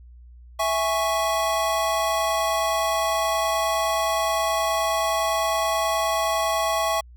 square chord, C# minor, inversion first, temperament equal, 659.3 / 830.6 / 1108.7 Hz, E5 / G#5 / C#6, 0 / 0 / 0 cents, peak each -25 / -28 / -26 dBFS, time 0.59-7.01 s, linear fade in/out 10 ms, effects added 60 Hz sine -43 dBFS peak until 7.16 s

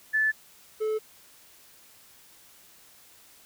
sine / triangle tone pair in turn, 1743 / 433.5 Hz, A6 / A4, -17 / -26 cents, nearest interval 2 octaves, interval 2409 cents, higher first, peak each -21 / -23 dBFS, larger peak first, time 0.13-0.32 / 0.8-0.99 s, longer neither, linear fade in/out 20 ms, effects white hiss -55 dBFS RMS until 3.45 s

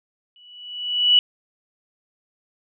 sine tone with exponential growth, 2949 Hz, F#7, 6 cents flat, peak -9 dBFS, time 0.36-1.19 s, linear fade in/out 1 ms, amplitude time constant 180 ms, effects none

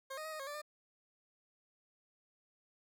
20% pulse tone with pitch steps, 536 / 620 / 631 / 620 / 544 / 585 / 601 Hz, C5 / D#5 / D#5 / D#5 / C#5 / D5 / D5, +42 / -6 / +24 / -6 / -33 / -7 / +40 cents, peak -37 dBFS, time 0.1-0.618 s, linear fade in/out 10 ms, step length 74 ms, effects none

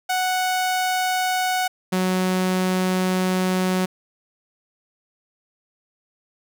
sawtooth tone pair in turn, 740 / 185 Hz, F#5 / F#3, 0 / 0 cents, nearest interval 2 octaves, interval 2400 cents, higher first, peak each -16 / -15 dBFS, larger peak second, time 0.09-1.68 / 1.92-3.86 s, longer second, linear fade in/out 10 ms, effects none

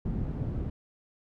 white low-pass noise, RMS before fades -32 dBFS, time 0.05-0.7 s, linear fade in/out 5 ms, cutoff 160 Hz, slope 12 dB/octave, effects none

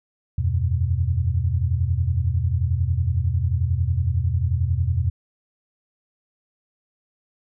sine chord, E suspended second, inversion none, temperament equal with one note detuned, 82.41 / 93.47 / 123.47 Hz, E2 / F#2 / B2, 0 / +18 / 0 cents, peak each -22 / -23 / -24 dBFS, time 0.38-5.1 s, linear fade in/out 5 ms, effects none

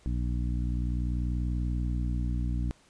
harmonic tone, 60.4 Hz, B1, 38 cents flat, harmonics 1 / 2 / 3 / 4 / 5, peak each -28 / -34 / -38 / -40 / -42 dBFS, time 0.06-2.71 s, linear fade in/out 0 ms, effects pink hiss -61 dBFS RMS until 2.89 s + resampled to 22050 Hz

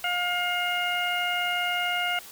harmonic tone, 711 Hz, F5, 31 cents sharp, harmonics 1 / 2 / 3 / 4, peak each -30 / -30 / -30 / -30 dBFS, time 0.04-2.19 s, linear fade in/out 2 ms, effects white hiss -45 dBFS RMS until 2.31 s

